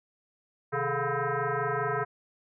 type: tone with frequency modulation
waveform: sine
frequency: 440 Hz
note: A4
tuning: in tune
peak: -26 dBFS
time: 0.72-2.05 s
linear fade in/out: 20 ms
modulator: 285 Hz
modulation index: 4.3
effects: none